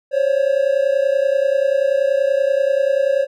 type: tone pair together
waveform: triangle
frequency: 534.6 / 565 Hz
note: C5 / C#5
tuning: +37 / +33 cents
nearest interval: minor second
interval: 96 cents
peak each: -15 dBFS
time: 0.11-3.27 s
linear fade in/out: 50 ms
effects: none